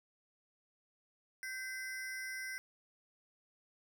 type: ring-modulated tone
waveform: square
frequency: 1800 Hz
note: A6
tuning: 39 cents sharp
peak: -38 dBFS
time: 1.43-2.58 s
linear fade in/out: 0 ms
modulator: 242 Hz
effects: none